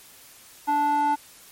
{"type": "tone with band-pass filter", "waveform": "square", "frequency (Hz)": 292, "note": "D4", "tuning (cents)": -10, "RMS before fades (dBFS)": -22, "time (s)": [0.67, 1.16], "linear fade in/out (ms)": 20, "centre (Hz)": 870, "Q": 3.6, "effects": ["white hiss -49 dBFS RMS until 1.51 s", "MP3 64 kbps"]}